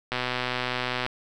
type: click train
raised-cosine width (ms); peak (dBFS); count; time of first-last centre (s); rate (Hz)
0.3; -11; 119; 0.12-1.064; 125
effects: none